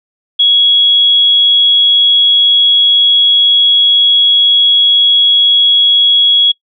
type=tone; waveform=sine; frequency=3334 Hz; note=G#7; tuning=6 cents sharp; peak=-5 dBFS; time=0.39-6.52 s; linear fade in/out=10 ms; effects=noise-tail reverb RT60 0.1 s tail -23 dB re dry